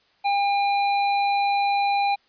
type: tone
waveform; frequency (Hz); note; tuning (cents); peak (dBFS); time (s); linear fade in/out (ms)
square; 804; G5; +44; -20; 0.24-2.16; 20
effects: white hiss -62 dBFS RMS until 2.28 s + resampled to 11025 Hz